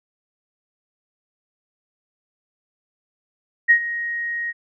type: tone with ADSR envelope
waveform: sine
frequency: 1878 Hz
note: A#6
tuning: 12 cents sharp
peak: -8 dBFS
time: 3.68-4.53 s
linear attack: 25 ms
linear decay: 83 ms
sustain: -15 dB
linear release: 33 ms
effects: none